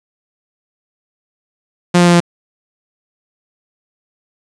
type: tone with pitch steps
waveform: sawtooth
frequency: 176.2 / 174.98 / 173.77 / 172.57 Hz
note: F3 / F3 / F3 / F3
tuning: +16 / +4 / -8 / -20 cents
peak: -3 dBFS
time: 1.94-2.204 s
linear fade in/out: 10 ms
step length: 66 ms
effects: resampled to 22050 Hz + 7-bit